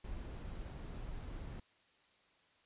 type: noise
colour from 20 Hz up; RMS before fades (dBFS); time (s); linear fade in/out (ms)
brown; -45; 0.04-1.6; 5
effects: white hiss -70 dBFS RMS until 2.65 s + resampled to 8000 Hz